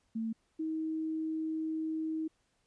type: tone pair in turn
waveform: sine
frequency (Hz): 224.3 / 317.2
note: A3 / D#4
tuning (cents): +34 / +33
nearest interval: tritone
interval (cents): 599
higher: second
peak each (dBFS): -32 / -32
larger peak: neither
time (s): 0.15-0.33 / 0.59-2.28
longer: second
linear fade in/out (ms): 10
effects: pink hiss -75 dBFS RMS until 2.66 s + resampled to 22050 Hz